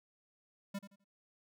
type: tone with echo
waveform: square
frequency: 198.9 Hz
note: G3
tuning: 25 cents sharp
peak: -38 dBFS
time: 0.74-0.79 s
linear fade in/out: 10 ms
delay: 85 ms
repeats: 3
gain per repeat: -12 dB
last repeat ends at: 1.045 s
effects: none